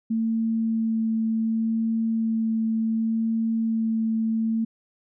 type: tone with vibrato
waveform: sine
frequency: 224.2 Hz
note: A3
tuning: 33 cents sharp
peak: -21 dBFS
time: 0.1-4.65 s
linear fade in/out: 10 ms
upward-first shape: sine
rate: 0.68 Hz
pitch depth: 9 cents each way
effects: none